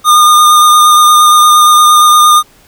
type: tone with vibrato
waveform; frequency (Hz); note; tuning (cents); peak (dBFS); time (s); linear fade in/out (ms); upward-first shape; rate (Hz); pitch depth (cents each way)
square; 1217; D#6; -39; -3; 0.04-2.43; 50; sine; 8.6; 15
effects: pink hiss -44 dBFS RMS until 2.67 s